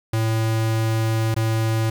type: tone with dropouts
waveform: square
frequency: 111.7 Hz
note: A2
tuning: 27 cents sharp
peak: -19 dBFS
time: 0.13-1.9 s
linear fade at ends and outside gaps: 5 ms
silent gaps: 1.344-1.363 s
effects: 9-bit